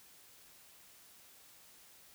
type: silence
effects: white hiss -60 dBFS RMS until 2.14 s